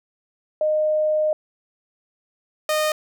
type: tone pair in turn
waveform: sine / sawtooth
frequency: 615 / 615 Hz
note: D#5 / D#5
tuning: -20 / -20 cents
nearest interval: unison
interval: 0 cents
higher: neither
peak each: -17 / -15 dBFS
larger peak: second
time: 0.61-1.33 / 2.69-2.92 s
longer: first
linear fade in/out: 2 ms
effects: none